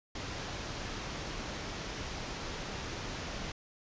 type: low-pass noise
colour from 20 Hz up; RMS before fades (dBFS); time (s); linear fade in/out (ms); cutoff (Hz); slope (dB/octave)
pink; -40; 0.15-3.52; 5; 6700; 48
effects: resampled to 16000 Hz